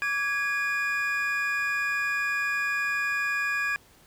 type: tone cluster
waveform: triangle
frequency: 1154 / 1658 / 2434 Hz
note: D6 / G#6 / D#7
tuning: -31 / -3 / -39 cents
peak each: -33 / -25 / -29 dBFS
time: 0.02-3.76 s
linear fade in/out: 0 ms
effects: pink hiss -57 dBFS RMS until 4.06 s